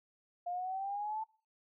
sine exponential sweep, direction up, 698.5 to 886 Hz, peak -35 dBFS, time 0.46-1.24 s, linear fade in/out 10 ms, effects noise-tail reverb RT60 0.4 s tail -22 dB re dry

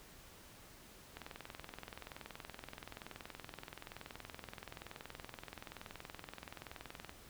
click train, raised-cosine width 0.3 ms, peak -30 dBFS, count 126, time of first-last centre 1.17-7.094 s, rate 21.1 Hz, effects pink hiss -58 dBFS RMS until 7.29 s

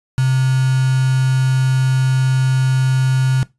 sine tone with quantisation, 130.81 Hz, C3, in tune, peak -12 dBFS, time 0.18-3.43 s, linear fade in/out 0 ms, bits 4, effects noise-tail reverb RT60 0.2 s tail -19 dB re dry + resampled to 24000 Hz

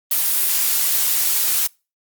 blue noise, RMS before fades -18 dBFS, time 0.11-1.67 s, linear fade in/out 5 ms, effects noise-tail reverb RT60 0.3 s tail -26 dB re dry + Opus 32 kbps

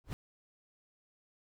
brown noise with exponential growth, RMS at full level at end -31 dBFS, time 0.04-0.13 s, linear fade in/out 0 ms, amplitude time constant 18 ms, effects none

